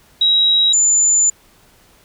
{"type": "tone pair in turn", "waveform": "sine", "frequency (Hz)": [3844, 7062], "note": ["B7", "A8"], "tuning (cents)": [-48, 5], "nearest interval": "major seventh", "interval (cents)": 1053, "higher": "second", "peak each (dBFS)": -10, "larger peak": "neither", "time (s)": [[0.21, 0.73], [0.73, 1.3]], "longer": "second", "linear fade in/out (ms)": 5, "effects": ["pink hiss -51 dBFS RMS until 2.04 s"]}